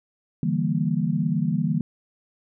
sine chord, E half-diminished seventh, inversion third, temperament equal, 146.83 / 164.81 / 196 / 233.1 Hz, D3 / E3 / G3 / Bb3, 0 / 0 / 0 / 0 cents, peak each -27 / -24 / -27 / -27 dBFS, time 0.43-1.81 s, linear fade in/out 2 ms, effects none

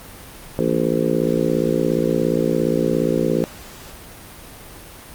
harmonic tone with a mistuned harmonic, 57.2 Hz, A#1, 32 cents flat, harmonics 3 / 4 / 5 / 6 / 7 / 8 / 9, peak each -24 / -24 / -24 / -24 / -24 / -24 / -24 dBFS, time 0.59-3.44 s, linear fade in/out 0 ms, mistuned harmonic 3, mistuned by -100 cents, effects pink hiss -39 dBFS RMS until 5.14 s + Opus 32 kbps

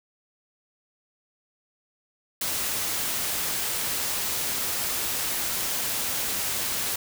white noise, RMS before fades -28 dBFS, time 2.41-6.96 s, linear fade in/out 5 ms, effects none

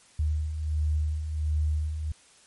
sine beating tone pair, 75.3 / 76.7 Hz, D2 / D#2, +44 / -24 cents, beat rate 1.4 Hz, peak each -33 / -25 dBFS, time 0.19-2.12 s, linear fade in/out 5 ms, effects white hiss -57 dBFS RMS until 2.46 s + MP3 48 kbps

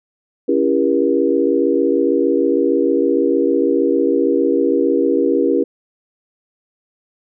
sine chord, C# diminished seventh, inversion none, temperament just, 277.2 / 332.6 / 399.1 / 479 Hz, C#4 / E4 / G4 / Bb4, 0 / +16 / +31 / +47 cents, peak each -18 dBFS, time 0.48-5.64 s, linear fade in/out 10 ms, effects none

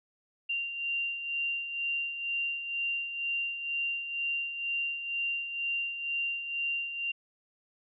sine beating tone pair, 2773 / 2775.1 Hz, F7 / F7, -13 / -12 cents, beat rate 2.1 Hz, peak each -39 / -31 dBFS, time 0.49-7.12 s, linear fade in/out 10 ms, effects none

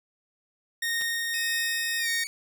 sawtooth tone with tremolo, 1852 Hz, A#6, 12 cents flat, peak -22 dBFS, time 0.82-2.24 s, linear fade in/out 5 ms, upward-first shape triangle, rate 1.7 Hz, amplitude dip 25%
clicks, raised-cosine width 0.2 ms, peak -24 dBFS, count 2, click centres 1.011 / 1.02 s
15% pulse tone with pitch glide, 2538 to 2248 Hz, D#7 to C#7, +34 to +24 cents, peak -26 dBFS, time 1.34-2.27 s, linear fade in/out 0 ms, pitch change -210 cents, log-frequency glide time 1.98-2.09 s
effects none

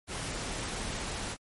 pink noise, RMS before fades -36 dBFS, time 0.07-1.37 s, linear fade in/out 50 ms, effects MP3 48 kbps

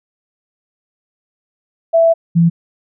sine tone pair in turn, 662 / 168.34 Hz, E5 / E3, +7 / +37 cents, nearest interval 2 octaves, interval 2370 cents, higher first, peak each -7 dBFS, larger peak neither, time 1.93-2.14 / 2.35-2.5 s, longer first, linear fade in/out 20 ms, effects none

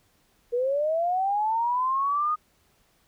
sine linear sweep, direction up, 469.6 to 1244 Hz, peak -22 dBFS, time 0.52-2.36 s, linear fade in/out 20 ms, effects pink hiss -65 dBFS RMS until 3.07 s

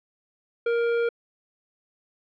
sine tone with hard clipping, 468.4 Hz, A#4, 8 cents sharp, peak -23 dBFS, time 0.66-1.09 s, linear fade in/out 5 ms, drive 12 dB, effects low-pass 3000 Hz 12 dB/octave

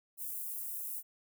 white high-pass noise, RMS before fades -40 dBFS, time 0.17-1.03 s, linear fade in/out 50 ms, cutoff 10000 Hz, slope 24 dB/octave, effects none

